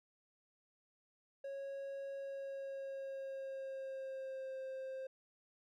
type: tone with pitch glide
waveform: triangle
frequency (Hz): 550 to 527.9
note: C#5 to C5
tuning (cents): -14 to +15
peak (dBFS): -40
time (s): 1.44-5.07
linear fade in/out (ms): 5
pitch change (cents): -71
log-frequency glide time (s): 2.17-4.59
effects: none